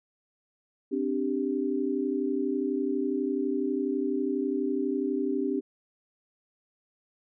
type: chord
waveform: sine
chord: C suspended second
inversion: none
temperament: equal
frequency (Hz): 261.6 / 293.7 / 392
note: C4 / D4 / G4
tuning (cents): 0 / 0 / 0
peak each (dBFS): -30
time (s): 0.91-5.61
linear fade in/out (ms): 20
effects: none